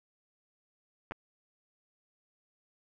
clicks, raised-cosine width 0.5 ms, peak -23 dBFS, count 2, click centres 1.111 / 1.12 s, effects none

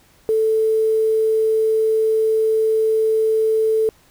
sine tone with quantisation, 440 Hz, A4, in tune, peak -14 dBFS, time 0.29-3.89 s, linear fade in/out 0 ms, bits 7, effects pink hiss -54 dBFS RMS until 4.1 s

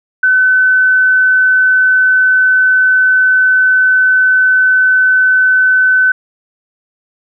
sine tone, 1514 Hz, F#6, 39 cents sharp, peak -6 dBFS, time 0.23-6.12 s, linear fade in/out 5 ms, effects none

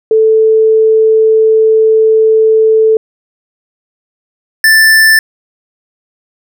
sine / square tone pair in turn, 440 / 1765.6 Hz, A4 / A6, 0 / +5 cents, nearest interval 2 octaves, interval 2405 cents, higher second, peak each -4 dBFS, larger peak neither, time 0.11-2.97 / 4.64-5.19 s, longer first, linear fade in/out 2 ms, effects none

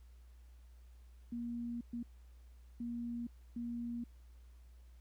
sine tone bursts at uneven times, 236.8 Hz, A#3, 27 cents sharp, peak -38 dBFS, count 4, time 1.32-1.81 / 1.93-2.03 / 2.8-3.27 / 3.56-4.04 s, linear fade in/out 5 ms, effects added 60 Hz sine -55 dBFS peak until 5 s + pink hiss -74 dBFS RMS until 5 s

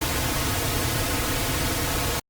pink noise with comb filter, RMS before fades -25 dBFS, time 0.01-2.2 s, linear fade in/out 10 ms, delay 5.1 ms, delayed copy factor -0.65, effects Opus 48 kbps

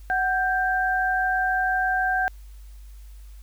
sine tone pair together, 744 / 1576.5 Hz, F#5 / G6, +9 / +9 cents, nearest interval octave + minor second, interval 1300 cents, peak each -23 dBFS, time 0.1-2.28 s, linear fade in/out 0 ms, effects added 50 Hz sine -40 dBFS peak until 3.42 s + white hiss -59 dBFS RMS until 3.42 s

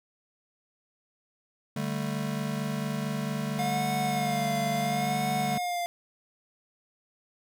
square chord, D suspended fourth, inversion none, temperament just, 146.83 / 195.78 / 220.2 Hz, D3 / G3 / A3, 0 / -2 / +2 cents, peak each -34 / -35 / -34 dBFS, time 1.76-5.58 s, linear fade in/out 5 ms
square tone with vibrato, 712 Hz, F5, 33 cents sharp, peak -29 dBFS, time 3.59-5.86 s, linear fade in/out 0 ms, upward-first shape sine, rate 0.73 Hz, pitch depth 49 cents each way
effects none

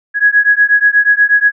sine beating tone pair, 1663 / 1671.3 Hz, G#6 / G#6, +2 / +10 cents, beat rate 8.3 Hz, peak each -10 dBFS, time 0.14-1.52 s, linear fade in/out 50 ms, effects none

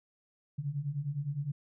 sine beating tone pair, 136.6 / 146.4 Hz, C#3 / D3, -25 / -5 cents, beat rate 9.8 Hz, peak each -37 / -34 dBFS, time 0.58-1.52 s, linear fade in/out 10 ms, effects none

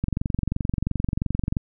click train, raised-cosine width 5 ms, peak -11 dBFS, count 36, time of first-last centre 0.04-1.568 s, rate 22.9 Hz, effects none

